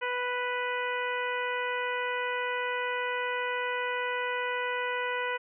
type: harmonic tone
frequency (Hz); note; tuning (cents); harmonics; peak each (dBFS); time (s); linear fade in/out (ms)
493.9; B4; 0; 1 / 2 / 3 / 4 / 5 / 6; -34 / -34 / -35 / -36 / -39 / -43; 0.01-5.38; 20
effects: none